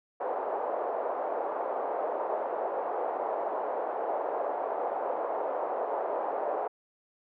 white band-pass noise, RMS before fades -32 dBFS, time 0.2-6.68 s, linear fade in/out 10 ms, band 470 to 800 Hz, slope 24 dB/octave, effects none

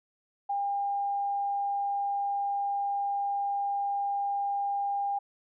sine tone, 803 Hz, G5, 41 cents sharp, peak -27 dBFS, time 0.49-5.19 s, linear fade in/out 10 ms, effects none

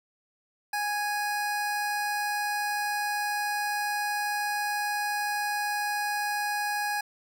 square tone pair together, 827.2 / 1661.2 Hz, G#5 / G#6, -7 / 0 cents, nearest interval octave, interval 1207 cents, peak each -30 / -32 dBFS, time 0.73-7.01 s, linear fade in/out 5 ms, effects none

